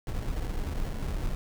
brown noise with sample-and-hold, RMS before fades -31 dBFS, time 0.07-1.35 s, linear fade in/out 2 ms, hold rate 1225 Hz, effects none

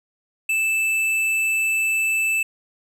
sine tone with tanh clipping, 2637 Hz, E7, in tune, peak -20 dBFS, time 0.49-2.43 s, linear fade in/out 5 ms, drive 12 dB, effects none

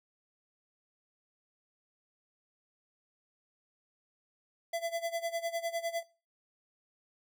square tone with tremolo, 672 Hz, E5, 33 cents sharp, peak -31 dBFS, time 4.73-6.03 s, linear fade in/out 5 ms, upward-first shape sine, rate 9.9 Hz, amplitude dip 90%, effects noise-tail reverb RT60 0.3 s tail -17 dB re dry

